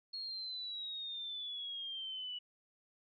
sine exponential sweep, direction down, 4316 to 2939 Hz, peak -40 dBFS, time 0.13-2.39 s, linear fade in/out 10 ms, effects none

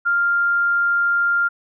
sine tone, 1396.9 Hz, F6, in tune, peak -15 dBFS, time 0.05-1.49 s, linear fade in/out 20 ms, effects none

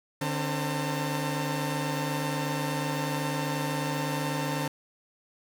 sawtooth tone cluster, 149 / 269.9 / 517 / 902 Hz, D3 / C#4 / C5 / A5, +25 / -46 / -21 / +43 cents, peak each -27 / -30 / -34 / -31 dBFS, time 0.21-4.68 s, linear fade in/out 5 ms, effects none

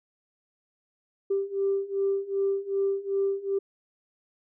sine beating tone pair, 392 / 394.6 Hz, G4 / G4, 0 / +11 cents, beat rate 2.6 Hz, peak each -28 / -26 dBFS, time 1.3-3.59 s, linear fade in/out 10 ms, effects tanh soft clip ceiling -17 dBFS

